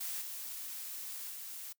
blue noise with level steps, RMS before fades -39 / -43 / -45 dBFS, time 0-1.73 s, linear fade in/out 10 ms, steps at 0.21 / 1.3 s, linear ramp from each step 10 ms, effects noise-tail reverb RT60 0.1 s tail -23 dB re dry

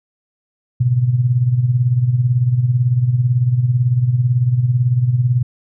sine tone with tremolo, 123.47 Hz, B2, in tune, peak -9 dBFS, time 0.8-5.43 s, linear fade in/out 10 ms, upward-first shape sine, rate 18 Hz, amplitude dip 65%, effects none

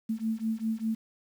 sine beating tone pair, 220 / 225 Hz, A3 / A3, 0 / +39 cents, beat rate 5 Hz, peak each -31 dBFS, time 0.09-0.95 s, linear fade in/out 10 ms, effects 9-bit

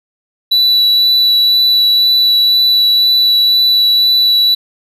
triangle tone with vibrato, 3951 Hz, B7, in tune, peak -6 dBFS, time 0.51-4.55 s, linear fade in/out 10 ms, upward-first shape sine, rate 2 Hz, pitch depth 8 cents each way, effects none

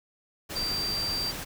sine tone in noise, 4699 Hz, D8, in tune, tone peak -28 dBFS, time 0.55-1.32 s, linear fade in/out 20 ms, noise pink, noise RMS -36 dBFS, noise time 0.49-1.45 s, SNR +5 dB, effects none

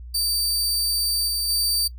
sawtooth tone with level steps, 4631 Hz, D8, 25 cents flat, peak -18 / -20 / -17 dBFS, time 0.14-1.88 s, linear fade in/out 10 ms, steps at 1.27 / 1.48 s, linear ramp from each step 20 ms, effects noise-tail reverb RT60 0.1 s tail -21 dB re dry + added 60 Hz sine -35 dBFS peak until 1.98 s

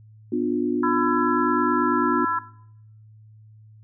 sine chord, B diminished, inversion none, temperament just, 246.9 / 296.3 / 355.6 Hz, B3 / D4 / F4, 0 / +15 / +31 cents, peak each -25 dBFS, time 0.32-2.25 s, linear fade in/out 5 ms
harmonic tone, 335 Hz, E4, 28 cents sharp, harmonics 3 / 4 / 5, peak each -24 / -25 / -31 dBFS, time 0.83-2.39 s, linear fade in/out 5 ms
effects noise-tail reverb RT60 0.7 s tail -18 dB re dry + added 108 Hz sine -46 dBFS peak until 3.83 s

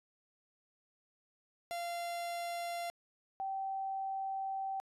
45% pulse / sine tone pair in turn, 690 / 774.5 Hz, F5 / G5, -21 / -21 cents, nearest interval major second, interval 200 cents, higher second, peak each -37 / -35 dBFS, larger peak second, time 1.71-2.9 / 3.4-4.8 s, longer second, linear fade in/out 0 ms, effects resampled to 32000 Hz

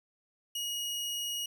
sawtooth tone, 2889 Hz, F#7, 42 cents flat, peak -30 dBFS, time 0.55-1.46 s, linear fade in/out 5 ms, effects none

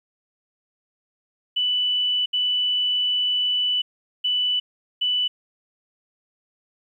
sine tone bursts at uneven times, 2978 Hz, F#7, 11 cents sharp, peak -19 dBFS, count 4, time 1.56-2.26 / 2.33-3.82 / 4.24-4.6 / 5.01-5.28 s, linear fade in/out 10 ms, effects 10-bit

